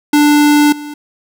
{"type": "tone with level steps", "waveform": "square", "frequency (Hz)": 294.7, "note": "D4", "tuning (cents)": 6, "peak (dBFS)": [-7, -25], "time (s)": [0.13, 0.94], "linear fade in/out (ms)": 5, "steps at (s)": 0.72, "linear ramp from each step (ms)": 5, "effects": []}